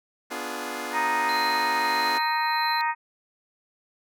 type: chord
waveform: 10% pulse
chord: B diminished seventh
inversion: none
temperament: equal with one note detuned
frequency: 246.9 / 293.7 / 349.2 / 419.4 Hz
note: B3 / D4 / F4 / Ab4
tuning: 0 / 0 / 0 / +17 cents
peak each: -28 dBFS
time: 0.3-2.19 s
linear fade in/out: 20 ms
type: harmonic tone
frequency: 311.1 Hz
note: D#4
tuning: in tune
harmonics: 3 / 4 / 5 / 6 / 7 / 8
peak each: -24 / -32 / -37 / -29 / -39 / -36 dBFS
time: 0.92-2.95 s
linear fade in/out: 50 ms
type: tone with tremolo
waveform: triangle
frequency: 4090 Hz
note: C8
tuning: 40 cents flat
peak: -28 dBFS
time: 1.29-2.81 s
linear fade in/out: 0 ms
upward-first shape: triangle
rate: 1.6 Hz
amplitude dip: 55%
effects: none